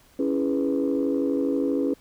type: chord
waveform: sine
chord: C# minor seventh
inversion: none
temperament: equal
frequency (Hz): 277.2 / 329.6 / 415.3 / 493.9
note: C#4 / E4 / G#4 / B4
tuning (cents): 0 / 0 / 0 / 0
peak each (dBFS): -23 / -28 / -28 / -28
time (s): 0.19-1.94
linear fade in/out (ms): 5
effects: tanh soft clip ceiling -14 dBFS + pink hiss -57 dBFS RMS until 2 s